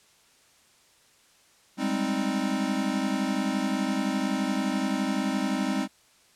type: chord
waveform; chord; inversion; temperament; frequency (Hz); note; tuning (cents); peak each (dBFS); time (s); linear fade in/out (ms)
square; Ab major seventh; third; equal; 196 / 207.7 / 261.6 / 311.1; G3 / Ab3 / C4 / Eb4; 0 / 0 / 0 / 0; -32 / -32 / -30 / -33; 1.77-5.88; 50
effects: white hiss -60 dBFS RMS until 6.35 s + low-pass 9000 Hz 12 dB/octave